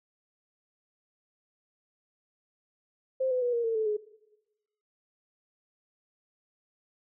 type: tone with pitch steps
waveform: sine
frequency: 523.3 / 504.9 / 487.1 / 470 / 453.5 / 437.5 / 422.1 Hz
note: C5 / B4 / B4 / A#4 / A#4 / A4 / G#4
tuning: 0 / +38 / -24 / +14 / -48 / -10 / +28 cents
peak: -25 dBFS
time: 3.2-3.97 s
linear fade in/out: 10 ms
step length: 110 ms
effects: noise-tail reverb RT60 1.0 s tail -19 dB re dry